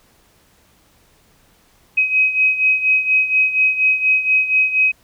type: beating tone pair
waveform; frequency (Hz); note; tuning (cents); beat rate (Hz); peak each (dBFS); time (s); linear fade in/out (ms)
sine; 2531 / 2535.2; D#7 / D#7; +29 / +32; 4.2; -14 / -19; 1.97-4.92; 10
effects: pink hiss -55 dBFS RMS until 5.03 s